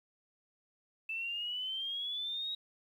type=exponential sweep; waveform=sine; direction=up; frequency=2637 to 3821 Hz; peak=-35 dBFS; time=1.09-2.55 s; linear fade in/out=5 ms; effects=11-bit